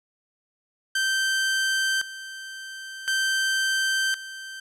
sawtooth tone with tremolo, 1558 Hz, G6, 11 cents flat, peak -18 dBFS, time 0.95-4.6 s, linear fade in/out 5 ms, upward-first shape square, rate 0.47 Hz, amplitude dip 80%, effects low-pass 10000 Hz 12 dB/octave

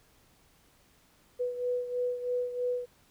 sine beating tone pair, 492.8 / 495.9 Hz, B4 / B4, -4 / +7 cents, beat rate 3.1 Hz, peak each -30 / -36 dBFS, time 1.39-2.86 s, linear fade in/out 20 ms, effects pink hiss -64 dBFS RMS until 3.1 s

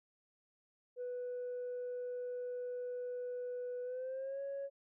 sine tone with pitch glide, 493.9 to 554.4 Hz, B4 to C#5, 0 to 0 cents, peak -37 dBFS, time 0.96-4.7 s, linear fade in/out 50 ms, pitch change +200 cents, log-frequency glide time 3.83-4.41 s, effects tanh soft clip ceiling -36 dBFS

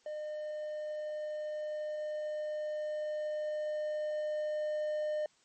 triangle tone with level ramp, 607 Hz, D#5, 43 cents flat, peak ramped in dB -35 to -29 dBFS, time 0.06-5.26 s, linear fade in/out 2 ms, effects white hiss -68 dBFS RMS until 5.44 s + MP3 32 kbps

